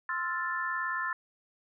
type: chord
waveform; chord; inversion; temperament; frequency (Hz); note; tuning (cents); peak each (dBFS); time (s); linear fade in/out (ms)
sine; F major seventh; second; equal; 1046.5 / 1318.5 / 1396.9 / 1760; C6 / E6 / F6 / A6; 0 / 0 / 0 / 0; -35 / -38 / -38 / -33; 0.09-1.13; 2
effects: none